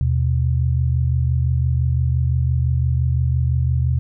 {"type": "tone pair together", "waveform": "sine", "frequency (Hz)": [79.44, 125.3], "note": ["D#2", "B2"], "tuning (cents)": [37, 25], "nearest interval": "minor sixth", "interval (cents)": 788, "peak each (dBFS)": -18, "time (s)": [0.01, 3.99], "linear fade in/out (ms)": 0, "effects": []}